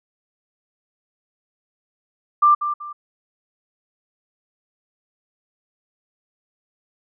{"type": "tone with echo", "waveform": "sine", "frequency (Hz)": 1185, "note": "D6", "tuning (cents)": 15, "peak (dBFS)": -10, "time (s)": [2.42, 2.55], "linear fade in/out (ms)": 10, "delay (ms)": 190, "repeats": 2, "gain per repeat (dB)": -10, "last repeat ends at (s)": 2.93, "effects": []}